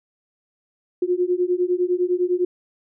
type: beating tone pair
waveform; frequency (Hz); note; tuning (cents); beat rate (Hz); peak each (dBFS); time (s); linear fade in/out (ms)
sine; 353.8 / 363.7; F4 / F#4; +23 / -30; 9.9; -21; 1.02-2.45; 5
effects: none